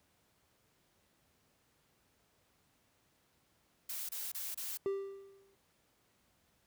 blue noise bursts, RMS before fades -41 dBFS, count 4, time 3.89-4.774 s, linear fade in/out 5 ms, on 200 ms, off 28 ms
triangle tone with exponential decay, 392.7 Hz, G4, 3 cents sharp, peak -28 dBFS, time 4.86-5.55 s, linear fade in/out 0 ms, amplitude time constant 150 ms
effects pink hiss -73 dBFS RMS until 6.66 s + high-pass 60 Hz 12 dB/octave

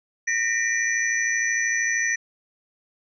sine tone cluster, 1841 / 1954 / 2364 / 5940 Hz, A#6 / B6 / D7 / F#8, -22 / -19 / +11 / +6 cents, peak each -23 / -28 / -31 / -28 dBFS, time 0.27-2.16 s, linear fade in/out 10 ms, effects none

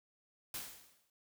white noise with exponential decay, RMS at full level -40 dBFS, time 0.54-1.1 s, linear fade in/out 2 ms, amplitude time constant 120 ms, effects none

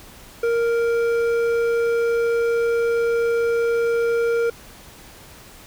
triangle tone with hard clipping, 466.2 Hz, A#4, in tune, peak -19 dBFS, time 0.43-4.5 s, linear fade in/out 5 ms, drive 12 dB, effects pink hiss -44 dBFS RMS until 5.66 s

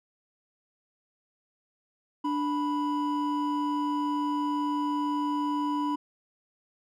triangle tone pair together, 293.7 / 986.9 Hz, D4 / B5, 0 / -2 cents, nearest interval octave + major sixth, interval 2098 cents, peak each -26 / -28 dBFS, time 2.24-5.96 s, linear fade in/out 10 ms, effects none

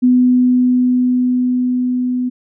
sine tone with level ramp, 250 Hz, B3, 21 cents sharp, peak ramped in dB -7 to -15 dBFS, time 0.02-2.3 s, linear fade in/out 20 ms, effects none

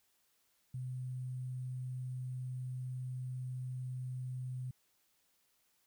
sine tone with sample-and-hold, 127.3 Hz, C3, 47 cents flat, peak -38 dBFS, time 0.74-4.71 s, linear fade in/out 5 ms, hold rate 8820 Hz, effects white hiss -75 dBFS RMS until 5.86 s

